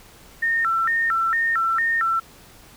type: tone with vibrato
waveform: sine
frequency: 1568 Hz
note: G6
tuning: in tune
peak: -18 dBFS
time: 0.42-2.2 s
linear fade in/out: 10 ms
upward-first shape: square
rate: 2.2 Hz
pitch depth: 270 cents each way
effects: pink hiss -48 dBFS RMS until 2.76 s